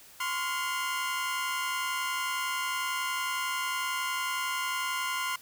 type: tone cluster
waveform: 25% pulse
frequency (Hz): 1032 / 1103 / 1413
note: C6 / C#6 / F6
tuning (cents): -24 / -9 / +20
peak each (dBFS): -28 / -36 / -31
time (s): 0.2-5.36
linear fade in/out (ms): 5
effects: white hiss -53 dBFS RMS until 5.41 s